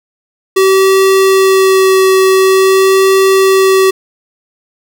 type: tone with vibrato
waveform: square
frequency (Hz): 382.3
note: G4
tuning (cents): -43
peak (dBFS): -6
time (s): 0.56-3.91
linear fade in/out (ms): 10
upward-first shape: sine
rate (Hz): 0.47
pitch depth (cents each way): 11
effects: none